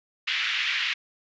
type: band-pass noise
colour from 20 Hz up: white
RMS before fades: -27 dBFS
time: 0.27-0.94 s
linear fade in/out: 10 ms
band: 1700 to 3200 Hz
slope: 24 dB/octave
effects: resampled to 16000 Hz